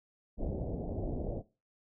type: low-pass noise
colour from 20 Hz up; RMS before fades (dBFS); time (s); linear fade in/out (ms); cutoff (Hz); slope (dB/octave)
pink; -36; 0.37-1.43; 50; 680; 48
effects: noise-tail reverb RT60 0.3 s tail -19 dB re dry